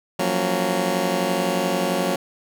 15% pulse chord, Gb major seventh, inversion third, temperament just, 173.43 / 185 / 231.2 / 277.5 Hz, F3 / Gb3 / Bb3 / Db4, -12 / 0 / -14 / +2 cents, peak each -22 / -18 / -21 / -21 dBFS, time 0.19-2.16 s, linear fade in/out 5 ms, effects none

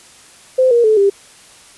sine tone with pitch steps, 516 / 473.2 / 433.9 / 397.9 Hz, C5 / A#4 / A4 / G4, -24 / +26 / -24 / +26 cents, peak -8 dBFS, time 0.58-1.1 s, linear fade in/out 10 ms, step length 130 ms, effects white hiss -43 dBFS RMS until 1.77 s + resampled to 24000 Hz

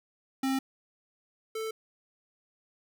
square tone pair in turn, 266.7 / 441.6 Hz, C4 / A4, +33 / +6 cents, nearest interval major sixth, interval 873 cents, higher second, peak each -27 / -33 dBFS, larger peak first, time 0.43-0.59 / 1.55-1.71 s, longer neither, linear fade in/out 5 ms, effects none

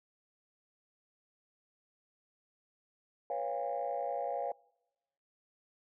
sine chord, C# dominant seventh, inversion third, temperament equal with one note detuned, 493.9 / 554.4 / 698.5 / 809.8 Hz, B4 / C#5 / E#5 / G#5, 0 / 0 / 0 / -44 cents, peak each -40 / -37 / -37 / -38 dBFS, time 3.3-4.52 s, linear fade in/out 2 ms, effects noise-tail reverb RT60 1.0 s tail -26 dB re dry + tanh soft clip ceiling -25 dBFS

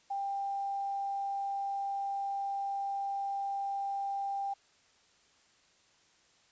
sine tone with quantisation, 793 Hz, G5, 20 cents sharp, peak -32 dBFS, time 0.1-4.54 s, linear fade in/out 10 ms, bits 10, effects white hiss -66 dBFS RMS until 6.51 s + resampled to 16000 Hz

